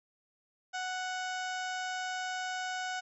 harmonic tone, 740 Hz, F#5, in tune, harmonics 1 / 2 / 3 / 4 / 5 / 6 / 7 / 8 / 9 / 10, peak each -37 / -38 / -47 / -46 / -50 / -54 / -49 / -52 / -52 / -53 dBFS, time 0.73-3.01 s, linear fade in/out 20 ms, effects none

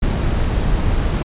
brown noise, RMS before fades -17 dBFS, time 0.02-1.23 s, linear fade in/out 10 ms, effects resampled to 8000 Hz

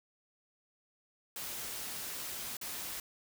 white noise with dropouts, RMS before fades -41 dBFS, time 1.36-3 s, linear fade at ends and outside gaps 2 ms, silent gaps 2.569-2.613 s, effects none

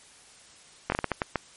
slowing click train, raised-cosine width 0.5 ms, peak -10 dBFS, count 8, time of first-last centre 0.9-1.357 s, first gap 21 ms, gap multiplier 1.37, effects white hiss -53 dBFS RMS until 1.56 s + MP3 48 kbps

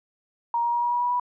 sine tone with pitch steps, 940 / 946.5 / 953.1 / 959.8 / 966.4 / 973.1 / 979.9 Hz, A#5 / A#5 / A#5 / B5 / B5 / B5 / B5, +14 / +26 / +38 / -50 / -38 / -26 / -14 cents, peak -21 dBFS, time 0.54-1.198 s, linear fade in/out 2 ms, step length 94 ms, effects none

